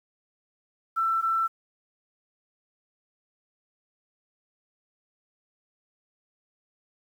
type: tone pair in turn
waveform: sine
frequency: 1336 / 1336 Hz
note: E6 / E6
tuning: +23 / +23 cents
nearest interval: unison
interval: 0 cents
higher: neither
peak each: -22 / -22 dBFS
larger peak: neither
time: 0.96-1.22 / 1.22-1.48 s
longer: neither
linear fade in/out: 20 ms
effects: 9-bit